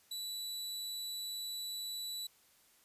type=tone; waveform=sawtooth; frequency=3951 Hz; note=B7; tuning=in tune; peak=-36 dBFS; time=0.11-2.27 s; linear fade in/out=5 ms; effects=white hiss -67 dBFS RMS until 2.84 s + resampled to 32000 Hz